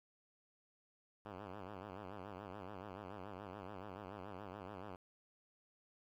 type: tone with vibrato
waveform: 5% pulse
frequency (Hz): 98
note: G2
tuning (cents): 0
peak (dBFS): -36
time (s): 1.25-4.96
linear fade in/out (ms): 5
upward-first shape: sine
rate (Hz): 7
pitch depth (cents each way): 140
effects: low-pass 2000 Hz 12 dB/octave + 12-bit